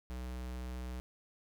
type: tone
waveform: square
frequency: 62.3 Hz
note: B1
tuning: 16 cents sharp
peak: -40 dBFS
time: 0.1-1 s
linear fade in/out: 0 ms
effects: none